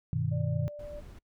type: chord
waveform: sine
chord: G augmented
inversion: none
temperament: equal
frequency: 98 / 123.47 / 155.56 Hz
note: G2 / B2 / D#3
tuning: 0 / 0 / 0 cents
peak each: -33 / -31 / -31 dBFS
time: 0.13-0.68 s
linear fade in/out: 0 ms
type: tone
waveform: sine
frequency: 589 Hz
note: D5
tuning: 5 cents sharp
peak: -40 dBFS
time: 0.31-1.01 s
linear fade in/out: 20 ms
type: noise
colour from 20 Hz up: brown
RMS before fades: -46 dBFS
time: 0.79-1.19 s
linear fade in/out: 5 ms
effects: noise-tail reverb RT60 0.1 s tail -26 dB re dry